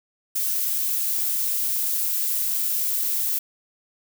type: noise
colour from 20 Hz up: violet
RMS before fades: -24 dBFS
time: 0.35-3.39 s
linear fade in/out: 10 ms
effects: none